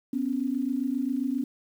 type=tone pair together; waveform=sine; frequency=249.9 / 277.4 Hz; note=B3 / C#4; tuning=+21 / +1 cents; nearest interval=major second; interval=180 cents; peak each=-28 dBFS; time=0.13-1.44 s; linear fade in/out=5 ms; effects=9-bit